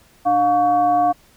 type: tone with frequency modulation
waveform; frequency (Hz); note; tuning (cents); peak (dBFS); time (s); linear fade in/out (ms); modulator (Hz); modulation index
sine; 712; F5; +33; -13; 0.25-1.13; 20; 414; 0.56
effects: pink hiss -53 dBFS RMS until 1.36 s